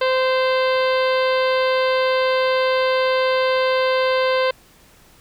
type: harmonic tone with a mistuned harmonic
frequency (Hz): 518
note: C5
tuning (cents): -17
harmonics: 1 / 2 / 3 / 4 / 5 / 6 / 7 / 8 / 9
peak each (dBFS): -17 / -23 / -27 / -29 / -31 / -33 / -34 / -35 / -36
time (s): 0.01-4.51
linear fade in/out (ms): 5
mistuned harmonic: 5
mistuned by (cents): +35
effects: pink hiss -51 dBFS RMS until 5.2 s